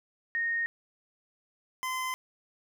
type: tone pair in turn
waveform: sine / 25% pulse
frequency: 1853 / 1029.2 Hz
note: A#6 / C6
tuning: -11 / -29 cents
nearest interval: minor seventh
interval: 1018 cents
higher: first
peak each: -27 dBFS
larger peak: neither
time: 0.35-0.66 / 1.83-2.14 s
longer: neither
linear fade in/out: 0 ms
effects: none